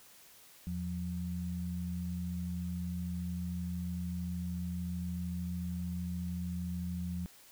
sine tone pair together, 83.4 / 176.72 Hz, E2 / F3, +21 / +21 cents, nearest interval octave + minor second, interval 1300 cents, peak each -39 / -36 dBFS, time 0.67-7.26 s, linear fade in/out 0 ms, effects white hiss -58 dBFS RMS until 7.51 s

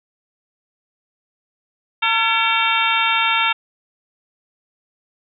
harmonic tone with a mistuned harmonic, 453.2 Hz, A#4, 49 cents flat, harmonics 2 / 3 / 4 / 5 / 6 / 7 / 8, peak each -22 / -21 / -27 / -22 / -21 / -26 / -24 dBFS, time 2.02-3.53 s, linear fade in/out 10 ms, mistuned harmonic 4, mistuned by -100 cents, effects none

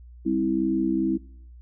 sine tone cluster, 198.5 / 263.7 / 325.8 Hz, G3 / C4 / E4, +22 / +14 / -20 cents, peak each -28 / -26 / -23 dBFS, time 0.25-1.18 s, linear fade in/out 20 ms, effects noise-tail reverb RT60 0.7 s tail -23 dB re dry + added 60 Hz sine -43 dBFS peak until 1.61 s

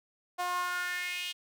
sawtooth tone with high-pass filter sweep, 357.4 Hz, F4, 40 cents sharp, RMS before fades -34 dBFS, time 0.38-1.33 s, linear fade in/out 20 ms, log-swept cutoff 800 to 3100 Hz, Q 4.4, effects none

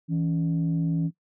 sine tone pair together, 163.45 / 280 Hz, E3 / C#4, -14 / +18 cents, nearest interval major sixth, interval 932 cents, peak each -22 / -28 dBFS, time 0.08-1.11 s, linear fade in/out 50 ms, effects noise-tail reverb RT60 0.1 s tail -17 dB re dry + tanh soft clip ceiling -17 dBFS

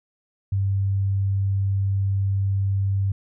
sine tone, 98 Hz, G2, in tune, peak -19 dBFS, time 0.52-3.12 s, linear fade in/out 5 ms, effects none

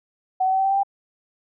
sine tone with pitch steps, 750 / 757 / 764 / 771.1 / 778.2 / 785.5 / 792.8 Hz, F#5 / F#5 / G5 / G5 / G5 / G5 / G5, +23 / +39 / -45 / -29 / -13 / +3 / +19 cents, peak -17 dBFS, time 0.4-0.834 s, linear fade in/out 10 ms, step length 62 ms, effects none

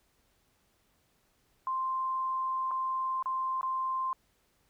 sine tone with dropouts, 1046.5 Hz, C6, in tune, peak -29 dBFS, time 1.67-4.13 s, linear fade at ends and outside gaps 1 ms, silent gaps 2.71-2.714 / 3.226-3.258 / 3.611-3.63 s, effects pink hiss -71 dBFS RMS until 4.69 s

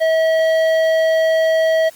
sine tone with tanh clipping, 644 Hz, E5, 41 cents flat, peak -14 dBFS, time 0-1.9 s, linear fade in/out 20 ms, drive 12 dB, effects white hiss -44 dBFS RMS until 1.95 s + Opus 24 kbps

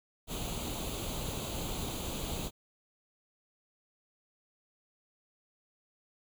pink noise with comb filter, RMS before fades -37 dBFS, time 0.27-2.51 s, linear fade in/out 50 ms, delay 0.28 ms, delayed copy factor +0.7, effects none

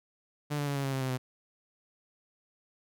sawtooth tone with pitch steps, 147.5 / 144.55 / 141.66 / 138.82 / 136.04 / 133.32 / 130.65 / 128.04 Hz, D3 / D3 / C#3 / C#3 / C#3 / C3 / C3 / C3, +8 / -27 / +38 / +3 / -32 / +33 / -2 / -37 cents, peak -26 dBFS, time 0.5-1.18 s, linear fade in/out 20 ms, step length 85 ms, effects none

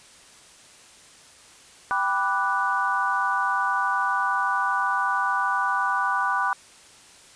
sine chord, G major seventh, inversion none, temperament equal, 784 / 987.8 / 1174.7 / 1480 Hz, G5 / B5 / D6 / F#6, 0 / 0 / 0 / 0 cents, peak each -29 / -26 / -26 / -26 dBFS, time 1.91-6.53 s, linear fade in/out 0 ms, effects white hiss -50 dBFS RMS until 7.35 s + resampled to 22050 Hz

